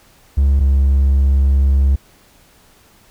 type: tone pair in turn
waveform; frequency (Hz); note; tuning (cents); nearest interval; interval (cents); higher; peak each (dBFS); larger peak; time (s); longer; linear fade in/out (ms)
triangle; 69.3 / 68.35; C#2 / C#2; 0 / -24; unison; 24; first; -7; neither; 0.37-0.6 / 0.6-1.96; second; 10
effects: tanh soft clip ceiling -3 dBFS + pink hiss -50 dBFS RMS until 3.1 s